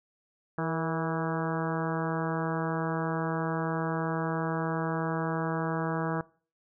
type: harmonic tone with a mistuned harmonic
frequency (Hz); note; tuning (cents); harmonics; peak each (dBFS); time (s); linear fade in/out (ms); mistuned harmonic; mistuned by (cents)
163.1; E3; -18; 1 / 2 / 3 / 4 / 5 / 6 / 7 / 8 / 9 / 10; -32 / -35 / -37 / -38 / -39 / -40 / -40 / -41 / -42 / -42; 0.58-6.21; 2; 3; -42
effects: noise-tail reverb RT60 0.4 s tail -21 dB re dry